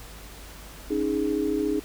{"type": "chord", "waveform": "sine", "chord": "C# suspended second", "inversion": "none", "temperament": "equal", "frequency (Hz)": [277.2, 311.1, 415.3], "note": ["C#4", "D#4", "G#4"], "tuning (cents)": [0, 0, 0], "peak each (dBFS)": [-29, -26, -27], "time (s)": [0.9, 1.8], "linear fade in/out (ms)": 10, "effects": ["added 50 Hz sine -44 dBFS peak until 1.84 s", "pink hiss -45 dBFS RMS until 1.84 s"]}